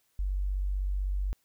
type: tone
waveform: sine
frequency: 47.95 Hz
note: G1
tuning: 37 cents flat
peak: -27 dBFS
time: 0.19-1.33 s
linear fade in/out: 0 ms
effects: white hiss -72 dBFS RMS until 1.44 s

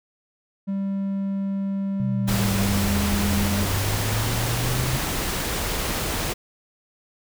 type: tone with pitch glide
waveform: triangle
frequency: 196 to 201.6 Hz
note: G3 to G3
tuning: 0 to +49 cents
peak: -21 dBFS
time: 0.67-3.66 s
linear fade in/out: 20 ms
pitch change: +49 cents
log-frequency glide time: 2.58-2.9 s
type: linear two-way sweep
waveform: sine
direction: down then up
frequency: 130.81 to 78.6 to 130.81 Hz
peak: -24 dBFS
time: 2-4.98 s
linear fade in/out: 0 ms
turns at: 3.09 s
type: noise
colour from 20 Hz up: pink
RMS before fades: -26 dBFS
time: 2.27-6.34 s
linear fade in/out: 20 ms
effects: none

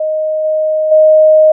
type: tone with level steps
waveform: sine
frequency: 622.3 Hz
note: D#5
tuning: in tune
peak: -12 / -10 / -3 dBFS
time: 0-1.52 s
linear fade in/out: 5 ms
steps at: 0.44 / 0.91 s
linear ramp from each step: 10 ms
effects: none

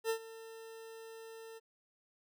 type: tone with ADSR envelope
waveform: 40% pulse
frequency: 450 Hz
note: A4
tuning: 39 cents sharp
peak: -29 dBFS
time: 0.04-1.6 s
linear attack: 57 ms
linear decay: 86 ms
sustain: -18 dB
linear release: 28 ms
effects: none

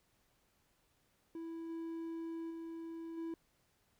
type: tone with level steps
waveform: triangle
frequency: 329.6 Hz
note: E4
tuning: in tune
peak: -40 / -38 / -41 / -37 dBFS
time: 1.35-3.34 s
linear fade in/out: 2 ms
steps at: 1.69 / 2.5 / 3.17 s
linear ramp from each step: 10 ms
effects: pink hiss -75 dBFS RMS until 3.99 s

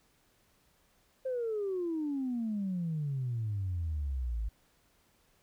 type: exponential sweep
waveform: sine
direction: down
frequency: 531 to 51.91 Hz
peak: -30 dBFS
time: 1.25-4.49 s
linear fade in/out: 10 ms
effects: tanh soft clip ceiling -27 dBFS + pink hiss -69 dBFS RMS until 5.42 s

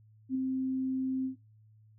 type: tone with ADSR envelope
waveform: sine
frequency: 261.6 Hz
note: C4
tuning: in tune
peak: -26 dBFS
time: 0.29-1.36 s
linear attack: 61 ms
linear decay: 4 ms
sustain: -3 dB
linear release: 110 ms
effects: noise-tail reverb RT60 0.3 s tail -25 dB re dry + added 108 Hz sine -57 dBFS peak until 1.98 s

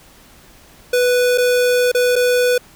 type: tone with dropouts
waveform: square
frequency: 493.9 Hz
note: B4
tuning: in tune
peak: -13 dBFS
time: 0.93-2.58 s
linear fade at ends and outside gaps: 5 ms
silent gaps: 1.377-1.381 / 1.917-1.947 / 2.157-2.161 s
effects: pink hiss -46 dBFS RMS until 2.75 s

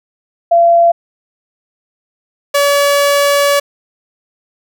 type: tone pair in turn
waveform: sine / sawtooth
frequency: 682 / 569.6 Hz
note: F5 / C#5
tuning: -41 / +47 cents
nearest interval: minor third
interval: 312 cents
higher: first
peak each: -5 dBFS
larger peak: neither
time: 0.51-0.92 / 2.54-3.6 s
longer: second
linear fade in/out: 10 ms
effects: none

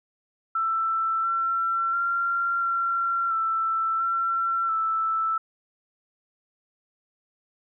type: tone with pitch steps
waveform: sine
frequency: 1331 / 1351 / 1379 / 1367 / 1330 / 1353 / 1320 Hz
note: E6 / E6 / F6 / F6 / E6 / E6 / E6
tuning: +16 / +42 / -22 / -37 / +15 / +45 / +2 cents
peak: -22 dBFS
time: 0.55-5.38 s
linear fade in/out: 5 ms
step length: 690 ms
effects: none

